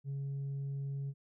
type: tone with tanh clipping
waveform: sine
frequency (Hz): 138.59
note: C#3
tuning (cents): 0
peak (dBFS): -36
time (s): 0.04-1.14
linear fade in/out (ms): 50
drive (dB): 1
effects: none